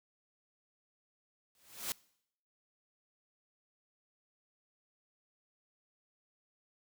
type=noise with exponential growth; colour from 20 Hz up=white; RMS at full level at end=-34 dBFS; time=1.55-1.92 s; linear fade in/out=1 ms; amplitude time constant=79 ms; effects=noise-tail reverb RT60 0.7 s tail -23 dB re dry